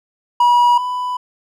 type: tone pair in turn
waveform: triangle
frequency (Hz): 967 / 994.2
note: B5 / B5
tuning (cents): -37 / +11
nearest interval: unison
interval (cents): 48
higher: second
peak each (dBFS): -7 / -17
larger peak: first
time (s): 0.4-0.78 / 0.78-1.17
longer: second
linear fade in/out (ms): 5
effects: none